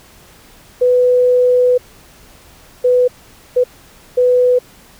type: tone bursts at uneven times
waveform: sine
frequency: 497.3 Hz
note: B4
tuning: 12 cents sharp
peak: -8 dBFS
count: 4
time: 0.81-1.78 / 2.84-3.08 / 3.56-3.64 / 4.17-4.59 s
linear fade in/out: 10 ms
effects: pink hiss -44 dBFS RMS until 4.99 s